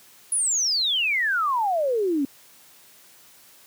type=exponential sweep; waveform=sine; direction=down; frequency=10580 to 264.9 Hz; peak=-20 dBFS; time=0.32-2.25 s; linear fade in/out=2 ms; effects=white hiss -52 dBFS RMS until 3.66 s + high-pass 100 Hz 12 dB/octave